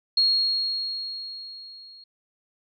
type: tone with level ramp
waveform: sine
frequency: 4288 Hz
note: C8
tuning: 42 cents sharp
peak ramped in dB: -16 to -45 dBFS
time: 0.17-2.04 s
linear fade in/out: 5 ms
effects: none

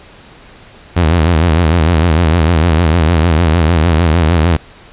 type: tone with vibrato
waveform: sawtooth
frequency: 82.41 Hz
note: E2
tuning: in tune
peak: -4 dBFS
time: 0.96-4.57 s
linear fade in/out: 10 ms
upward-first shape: sine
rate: 6.6 Hz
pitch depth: 130 cents each way
effects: pink hiss -39 dBFS RMS until 4.92 s + resampled to 8000 Hz

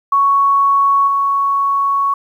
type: tone with level steps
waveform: sine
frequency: 1112 Hz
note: C#6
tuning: 5 cents sharp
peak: -9 / -12 dBFS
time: 0.12-2.14 s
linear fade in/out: 5 ms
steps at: 1.07 s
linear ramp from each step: 10 ms
effects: 8-bit

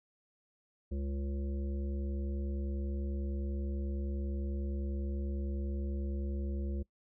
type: harmonic tone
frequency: 69.3 Hz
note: C#2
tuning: in tune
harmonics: 1 / 3 / 5 / 7 / 8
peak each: -34 / -42 / -45 / -53 / -53 dBFS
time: 0.91-6.83 s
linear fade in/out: 10 ms
effects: noise-tail reverb RT60 0.1 s tail -21 dB re dry

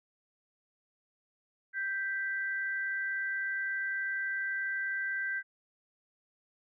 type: tone pair together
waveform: sine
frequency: 1568 / 1975.5 Hz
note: G6 / B6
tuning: 0 / 0 cents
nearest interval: major third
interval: 400 cents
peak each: -32 / -38 dBFS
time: 1.73-5.43 s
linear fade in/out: 50 ms
effects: none

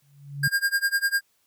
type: tone with exponential growth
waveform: sine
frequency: 141.6 Hz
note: C#3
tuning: 37 cents sharp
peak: -23 dBFS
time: 0.02-0.48 s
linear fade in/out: 5 ms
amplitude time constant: 100 ms
type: tone with tremolo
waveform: square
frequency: 1611 Hz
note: G6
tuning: 47 cents sharp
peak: -19 dBFS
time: 0.43-1.21 s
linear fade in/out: 5 ms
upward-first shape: sine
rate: 10 Hz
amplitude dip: 95%
effects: white hiss -68 dBFS RMS until 1.46 s

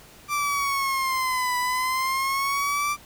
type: exponential two-way sweep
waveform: 30% pulse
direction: down then up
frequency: 1180 to 987.8 to 1180 Hz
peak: -20 dBFS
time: 0.28-2.97 s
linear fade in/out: 50 ms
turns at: 1.57 s
effects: pink hiss -49 dBFS RMS until 3.05 s

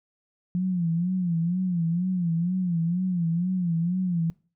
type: tone with vibrato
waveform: sine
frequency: 175.2 Hz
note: F3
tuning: 6 cents sharp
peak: -22 dBFS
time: 0.55-4.3 s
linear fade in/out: 0 ms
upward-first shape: sine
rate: 2.1 Hz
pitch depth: 110 cents each way
effects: noise-tail reverb RT60 0.4 s tail -24 dB re dry

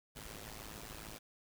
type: noise with amplitude modulation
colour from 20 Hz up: pink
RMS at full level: -45 dBFS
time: 0.15-1.19 s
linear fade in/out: 20 ms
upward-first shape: sine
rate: 107 Hz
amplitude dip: 85%
effects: none

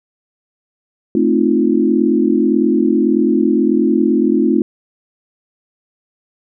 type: chord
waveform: sine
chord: F dominant seventh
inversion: first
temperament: equal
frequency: 220 / 261.6 / 311.1 / 349.2 Hz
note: A3 / C4 / Eb4 / F4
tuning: 0 / 0 / 0 / 0 cents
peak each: -16 dBFS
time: 1.15-4.62 s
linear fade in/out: 2 ms
effects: none

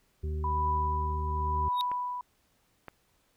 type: harmonic tone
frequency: 76.6 Hz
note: D#2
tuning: 27 cents flat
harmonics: 1 / 2 / 3 / 5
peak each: -30 / -43 / -48 / -42 dBFS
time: 0.23-1.69 s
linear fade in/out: 10 ms
type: tone with tremolo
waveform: sine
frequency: 987.8 Hz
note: B5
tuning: in tune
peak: -26 dBFS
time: 0.44-2.21 s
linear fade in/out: 2 ms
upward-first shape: triangle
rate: 0.97 Hz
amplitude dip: 65%
type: tone with exponential growth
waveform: triangle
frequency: 3763 Hz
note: A#7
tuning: 16 cents sharp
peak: -25 dBFS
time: 1.72-1.81 s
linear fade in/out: 0 ms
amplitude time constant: 18 ms
type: clicks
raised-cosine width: 0.5 ms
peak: -26 dBFS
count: 2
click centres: 1.916 / 2.883 s
effects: pink hiss -70 dBFS RMS until 3.36 s

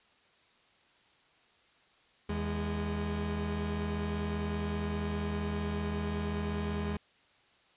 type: tone pair together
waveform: 30% pulse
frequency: 80.4 / 205.9 Hz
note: E2 / G#3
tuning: -43 / -15 cents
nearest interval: octave + major third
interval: 1628 cents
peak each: -32 / -32 dBFS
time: 2.29-6.97 s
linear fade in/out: 5 ms
effects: white hiss -65 dBFS RMS until 7.76 s + resampled to 8000 Hz

